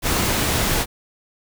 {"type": "noise", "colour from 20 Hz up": "pink", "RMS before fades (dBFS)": -20, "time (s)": [0.02, 0.86], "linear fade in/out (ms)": 50, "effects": []}